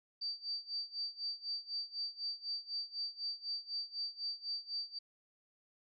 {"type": "tone with tremolo", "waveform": "sine", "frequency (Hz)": 4640, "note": "D8", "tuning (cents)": -22, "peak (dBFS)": -35, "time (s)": [0.21, 4.99], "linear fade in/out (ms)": 10, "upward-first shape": "sine", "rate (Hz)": 4, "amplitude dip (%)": 90, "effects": []}